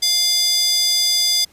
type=tone with high-pass filter; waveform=square; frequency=698.5 Hz; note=F5; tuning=in tune; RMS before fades=-17 dBFS; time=0.02-1.45 s; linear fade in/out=10 ms; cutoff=4400 Hz; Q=5.6; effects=pink hiss -53 dBFS RMS until 1.52 s + resampled to 32000 Hz